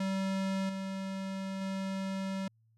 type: tone with level steps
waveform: square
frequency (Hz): 192.5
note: G3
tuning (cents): -31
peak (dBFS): -31 / -36 / -34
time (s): 0-2.48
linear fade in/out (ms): 5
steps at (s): 0.69 / 1.61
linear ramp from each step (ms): 5
effects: added 112 Hz sine -65 dBFS peak until 2.77 s + low-pass 7000 Hz 12 dB/octave